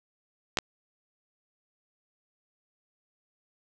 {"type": "clicks", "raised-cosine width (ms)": 0.2, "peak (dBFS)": -9, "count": 2, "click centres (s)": [0.572, 0.587], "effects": []}